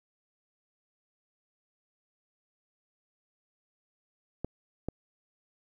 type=clicks; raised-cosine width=2 ms; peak=-19 dBFS; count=2; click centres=4.446 / 4.886 s; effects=10-bit